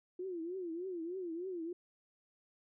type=tone with vibrato; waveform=sine; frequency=351.4 Hz; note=F4; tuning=11 cents sharp; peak=-38 dBFS; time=0.19-1.73 s; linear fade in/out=5 ms; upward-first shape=triangle; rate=3.3 Hz; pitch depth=170 cents each way; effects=none